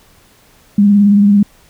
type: tone with vibrato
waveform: sine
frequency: 203.2 Hz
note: G#3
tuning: 38 cents flat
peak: -5 dBFS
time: 0.78-1.43 s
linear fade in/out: 5 ms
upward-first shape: triangle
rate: 18 Hz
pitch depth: 41 cents each way
effects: pink hiss -48 dBFS RMS until 1.69 s